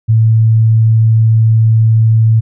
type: tone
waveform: sine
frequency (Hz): 111.7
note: A2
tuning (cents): +27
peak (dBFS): -5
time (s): 0.08-2.41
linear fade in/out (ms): 20
effects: none